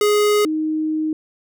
square / sine tone pair in turn, 417.1 / 311.7 Hz, G#4 / D#4, +7 / +3 cents, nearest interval perfect fourth, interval 504 cents, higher first, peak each -14 / -18 dBFS, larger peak first, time 0.01-0.45 / 0.45-1.13 s, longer second, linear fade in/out 2 ms, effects none

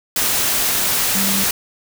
sine tone in noise, 196 Hz, G3, in tune, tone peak -22 dBFS, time 1.15-1.44 s, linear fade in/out 2 ms, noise white, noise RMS -18 dBFS, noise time 0.16-1.51 s, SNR -7 dB, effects none

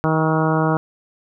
harmonic tone with a mistuned harmonic, 158.3 Hz, D#3, 30 cents sharp, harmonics 1 / 2 / 3 / 4 / 5 / 6 / 7 / 8 / 9, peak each -19 / -22 / -24 / -25 / -26 / -27 / -27 / -28 / -29 dBFS, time 0.04-0.77 s, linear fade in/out 0 ms, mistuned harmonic 8, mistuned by +19 cents, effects none

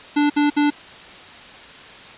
square tone bursts, 292.9 Hz, D4, 5 cents flat, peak -15 dBFS, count 3, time 0.16-0.704 s, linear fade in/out 10 ms, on 140 ms, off 62 ms, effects white hiss -40 dBFS RMS until 2.17 s + resampled to 8000 Hz

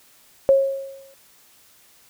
sine tone with exponential decay, 544 Hz, C#5, 33 cents flat, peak -9 dBFS, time 0.49-1.14 s, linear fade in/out 0 ms, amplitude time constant 140 ms, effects white hiss -54 dBFS RMS until 2.09 s

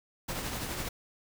pink noise with tremolo, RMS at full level -34 dBFS, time 0.28-0.89 s, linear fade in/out 10 ms, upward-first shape triangle, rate 12 Hz, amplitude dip 45%, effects none

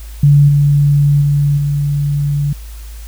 sine tone with level steps, 144 Hz, D3, 34 cents flat, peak -4 / -7 / -9 / -12 dBFS, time 0.23-2.53 s, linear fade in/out 5 ms, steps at 0.48 / 1.21 / 1.57 s, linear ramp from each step 10 ms, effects added 54 Hz sine -27 dBFS peak until 3.07 s + white hiss -41 dBFS RMS until 3.07 s

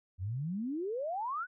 sine exponential sweep, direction up, 85 to 1530 Hz, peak -33 dBFS, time 0.18-1.47 s, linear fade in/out 50 ms, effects none

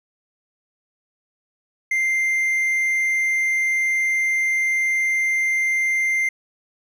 triangle tone, 2093 Hz, C7, in tune, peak -16 dBFS, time 1.91-6.29 s, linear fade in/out 5 ms, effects none

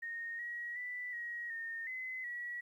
sine tone with pitch steps, 1852 / 1904 / 1978 / 1896 / 1832 / 2035 / 1929 Hz, A#6 / A#6 / B6 / A#6 / A#6 / C7 / B6, -12 / +36 / +2 / +29 / -31 / -49 / -41 cents, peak -39 dBFS, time 0.02-2.61 s, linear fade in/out 10 ms, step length 370 ms, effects 12-bit

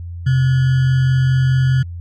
sine tone with sample-and-hold, 130.81 Hz, C3, in tune, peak -11 dBFS, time 0.26-1.83 s, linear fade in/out 10 ms, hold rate 1575 Hz, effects added 86 Hz sine -26 dBFS peak until 2 s + low-pass 4000 Hz 12 dB/octave

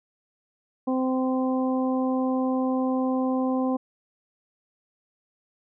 harmonic tone, 258.8 Hz, C4, 19 cents flat, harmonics 1 / 2 / 3 / 4, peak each -23 / -29 / -33 / -35 dBFS, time 0.87-3.77 s, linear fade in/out 10 ms, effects none

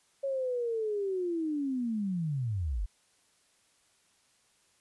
sine linear sweep, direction down, 554.4 to 40.59 Hz, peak -29 dBFS, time 0.23-2.86 s, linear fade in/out 10 ms, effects white hiss -68 dBFS RMS until 4.8 s + resampled to 24000 Hz

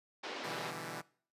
pink band-pass noise, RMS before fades -43 dBFS, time 0.23-0.71 s, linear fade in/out 10 ms, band 300 to 4800 Hz, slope 24 dB/octave
5% pulse chord, E minor seventh, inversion second, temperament equal with one note detuned, 123.47 / 147.43 / 164.81 / 196 Hz, B2 / D3 / E3 / G3, 0 / +7 / 0 / 0 cents, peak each -36 / -36 / -33 / -37 dBFS, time 0.43-1.02 s, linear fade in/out 20 ms
effects noise-tail reverb RT60 0.5 s tail -22 dB re dry + resampled to 32000 Hz

